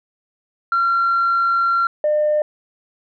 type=tone pair in turn; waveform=sine; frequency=1371 / 602.5 Hz; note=F6 / D5; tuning=-32 / +44 cents; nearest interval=octave + major second; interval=1424 cents; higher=first; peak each=-13 dBFS; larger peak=neither; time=0.72-1.87 / 2.04-2.42 s; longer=first; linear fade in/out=2 ms; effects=tanh soft clip ceiling -11 dBFS